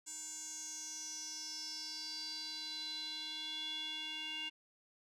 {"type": "tone with band-pass filter sweep", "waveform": "square", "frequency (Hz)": 311.1, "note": "D#4", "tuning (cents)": 0, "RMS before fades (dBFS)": -44, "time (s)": [0.06, 4.5], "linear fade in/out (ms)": 20, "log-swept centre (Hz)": [7400, 2900], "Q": 7.4, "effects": []}